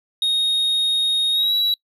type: tone with pitch glide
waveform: triangle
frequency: 3729 to 3903 Hz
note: A#7 to B7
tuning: 0 to -21 cents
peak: -15 dBFS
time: 0.22-1.74 s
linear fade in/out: 2 ms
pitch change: +79 cents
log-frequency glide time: 1.32-1.54 s
effects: noise-tail reverb RT60 0.1 s tail -24 dB re dry